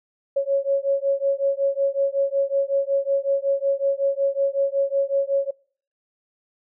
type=beating tone pair; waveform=sine; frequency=550 / 555.4 Hz; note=C#5 / C#5; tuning=-14 / +3 cents; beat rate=5.4 Hz; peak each=-22 / -22 dBFS; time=0.36-5.51 s; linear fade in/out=10 ms; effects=noise-tail reverb RT60 0.5 s tail -25 dB re dry